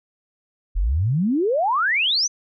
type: exponential sweep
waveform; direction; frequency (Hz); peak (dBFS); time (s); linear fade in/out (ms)
sine; up; 38.89 to 6310; -17; 0.75-2.28; 20
effects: none